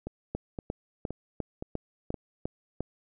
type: two click trains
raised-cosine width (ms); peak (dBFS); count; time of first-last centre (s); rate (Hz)
2; -18 / -22; 8 / 5; 0.35-2.806 / 0.07-2.143; 2.85 / 1.93
effects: none